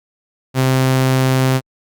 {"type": "tone", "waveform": "sawtooth", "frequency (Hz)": 130.81, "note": "C3", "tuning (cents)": 0, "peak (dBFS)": -8, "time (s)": [0.54, 1.61], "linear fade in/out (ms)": 50, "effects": ["Opus 48 kbps"]}